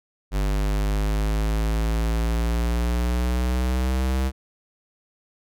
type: exponential sweep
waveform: square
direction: up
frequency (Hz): 49 to 66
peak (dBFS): -21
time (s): 0.31-4.32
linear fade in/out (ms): 50
effects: none